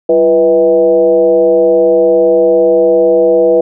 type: tone with frequency modulation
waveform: sine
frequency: 491.9 Hz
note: B4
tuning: 7 cents flat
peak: -5 dBFS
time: 0.09-3.61 s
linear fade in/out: 5 ms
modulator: 150 Hz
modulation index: 0.86
effects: none